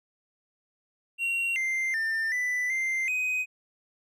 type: tone with pitch steps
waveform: triangle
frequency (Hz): 2747 / 2090 / 1796 / 1988 / 2088 / 2509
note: F7 / C7 / A6 / B6 / C7 / D#7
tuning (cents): -29 / -2 / +35 / +11 / -4 / +14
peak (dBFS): -24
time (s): 1.18-3.46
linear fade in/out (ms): 50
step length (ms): 380
effects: none